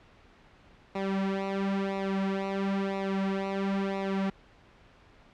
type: tone with flanger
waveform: sawtooth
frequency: 194.9 Hz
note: G3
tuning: 10 cents flat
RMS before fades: -30 dBFS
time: 0.95-4.3 s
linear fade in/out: 5 ms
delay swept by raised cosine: 0.63 to 4.53 ms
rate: 0.99 Hz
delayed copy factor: -0.8
effects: pink hiss -57 dBFS RMS until 5.33 s + low-pass 3000 Hz 12 dB/octave